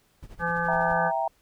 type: noise with tremolo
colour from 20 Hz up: brown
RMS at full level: -39 dBFS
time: 0.22-0.97 s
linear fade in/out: 10 ms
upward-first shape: triangle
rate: 12 Hz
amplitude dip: 100%
type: harmonic tone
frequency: 170 Hz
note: F3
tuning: 46 cents flat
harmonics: 1 / 3 / 5 / 7 / 9 / 10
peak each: -32 / -32 / -30 / -32 / -29 / -34 dBFS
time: 0.39-1.12 s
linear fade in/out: 50 ms
type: chord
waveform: sine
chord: E diminished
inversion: none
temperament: equal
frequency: 659.3 / 784 / 932.3 Hz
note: E5 / G5 / Bb5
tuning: 0 / 0 / 0 cents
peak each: -28 / -28 / -29 dBFS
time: 0.68-1.28 s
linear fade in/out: 5 ms
effects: pink hiss -65 dBFS RMS until 1.41 s